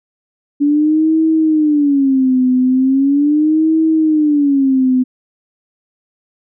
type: tone with vibrato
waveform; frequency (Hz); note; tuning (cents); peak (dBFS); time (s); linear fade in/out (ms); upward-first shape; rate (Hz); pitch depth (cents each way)
sine; 285; C#4; +48; -9; 0.6-5.04; 20; sine; 0.39; 200
effects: none